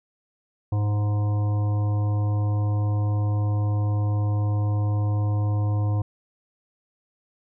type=harmonic tone; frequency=103.83 Hz; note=G#2; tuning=in tune; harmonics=1 / 3 / 5 / 7 / 9 / 10; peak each=-20 / -35 / -39 / -40 / -43 / -44 dBFS; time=0.72-6.02 s; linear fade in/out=5 ms; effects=none